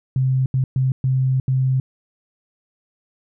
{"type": "tone bursts at uneven times", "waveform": "sine", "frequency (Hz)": 130.9, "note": "C3", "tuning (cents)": 1, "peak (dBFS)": -15, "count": 5, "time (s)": [[0.16, 0.46], [0.54, 0.64], [0.76, 0.92], [1.04, 1.4], [1.48, 1.8]], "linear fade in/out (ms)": 2, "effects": []}